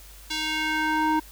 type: tone with band-pass filter sweep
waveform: square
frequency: 311.1 Hz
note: D#4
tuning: in tune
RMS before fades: -25 dBFS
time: 0.3-1.2 s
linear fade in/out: 10 ms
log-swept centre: 4100 to 770 Hz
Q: 1.4
effects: added 50 Hz sine -46 dBFS peak until 1.31 s + white hiss -49 dBFS RMS until 1.31 s